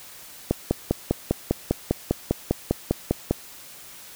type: click train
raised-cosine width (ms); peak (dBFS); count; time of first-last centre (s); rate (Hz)
2; -6; 15; 0.51-3.31; 5
effects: white hiss -44 dBFS RMS until 4.15 s